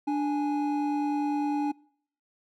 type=tone pair together; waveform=triangle; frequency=293.7 / 831.2 Hz; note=D4 / G#5; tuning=0 / +1 cents; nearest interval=octave + tritone; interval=1801 cents; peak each=-24 / -29 dBFS; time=0.07-1.72 s; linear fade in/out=10 ms; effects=noise-tail reverb RT60 0.6 s tail -25 dB re dry